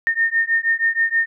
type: beating tone pair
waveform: sine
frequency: 1823 / 1829.3 Hz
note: A#6 / A#6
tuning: -39 / -33 cents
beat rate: 6.3 Hz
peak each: -19 dBFS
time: 0.07-1.26 s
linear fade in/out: 0 ms
effects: none